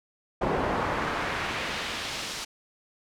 brown noise with band-pass filter sweep, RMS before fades -30 dBFS, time 0.41-2.45 s, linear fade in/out 10 ms, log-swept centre 740 to 5700 Hz, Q 0.95, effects none

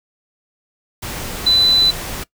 sine tone in noise, 4000 Hz, B7, 21 cents sharp, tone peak -10 dBFS, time 1.46-1.91 s, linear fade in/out 10 ms, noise pink, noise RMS -27 dBFS, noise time 1.02-2.24 s, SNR +14 dB, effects noise-tail reverb RT60 0.1 s tail -20 dB re dry

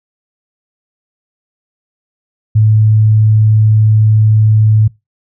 sine tone, 108.3 Hz, A2, 27 cents flat, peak -5 dBFS, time 2.55-4.88 s, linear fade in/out 10 ms, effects noise-tail reverb RT60 0.2 s tail -21 dB re dry

